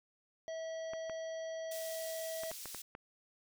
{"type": "harmonic tone", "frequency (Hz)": 648, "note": "E5", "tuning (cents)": -30, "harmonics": [1, 3, 5, 7, 9], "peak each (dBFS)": [-39, -53, -57, -62, -58], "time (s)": [0.48, 2.51], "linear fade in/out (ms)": 0}
{"type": "clicks", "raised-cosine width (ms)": 0.5, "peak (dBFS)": -30, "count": 7, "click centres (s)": [0.935, 1.097, 2.435, 2.515, 2.657, 2.747, 2.951]}
{"type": "high-pass noise", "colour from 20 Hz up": "pink", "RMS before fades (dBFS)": -47, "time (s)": [1.71, 2.82], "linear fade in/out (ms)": 5, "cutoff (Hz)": 5000, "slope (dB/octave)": 12}
{"effects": []}